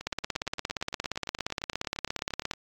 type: two click trains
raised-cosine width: 0.2 ms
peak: -21 / -12 dBFS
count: 23 / 43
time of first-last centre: 0.01-2.536 / 0.07-2.512 s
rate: 8.71 / 17.2 Hz
effects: AAC 64 kbps